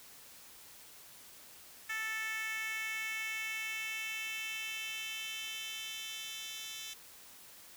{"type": "tone with high-pass filter sweep", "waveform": "10% pulse", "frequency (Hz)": 440, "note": "A4", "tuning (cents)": 0, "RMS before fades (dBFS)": -40, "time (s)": [1.89, 6.94], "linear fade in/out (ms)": 10, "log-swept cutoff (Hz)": [1800, 3800], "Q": 3.1, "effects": ["white hiss -55 dBFS RMS until 7.76 s"]}